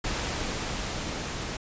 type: noise with level ramp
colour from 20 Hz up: pink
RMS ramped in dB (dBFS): -30 to -34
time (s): 0.04-1.57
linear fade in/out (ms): 5
effects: resampled to 16000 Hz